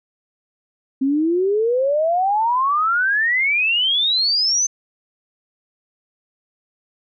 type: exponential sweep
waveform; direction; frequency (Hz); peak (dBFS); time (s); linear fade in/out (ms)
sine; up; 261.6 to 6272; -15; 1.01-4.67; 10
effects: none

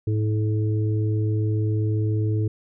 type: harmonic tone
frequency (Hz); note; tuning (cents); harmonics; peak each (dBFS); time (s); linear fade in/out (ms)
107.4; A2; -41; 1 / 3 / 4; -20 / -30 / -32; 0.07-2.48; 5
effects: none

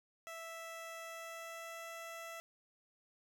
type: tone with pitch glide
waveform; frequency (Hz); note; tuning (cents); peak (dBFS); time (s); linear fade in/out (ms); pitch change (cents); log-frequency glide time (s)
15% pulse; 659.3 to 664.3; E5 to E5; 0 to +13; -39; 0.27-2.4; 0; +13; 1.03-1.87
effects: none

